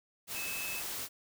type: tone in noise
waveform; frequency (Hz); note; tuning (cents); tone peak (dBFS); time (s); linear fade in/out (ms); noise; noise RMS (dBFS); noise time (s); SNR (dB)
sine; 2600; E7; -24; -39; 0.33-0.83; 50; white; -39; 0.27-1.09; -3
effects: none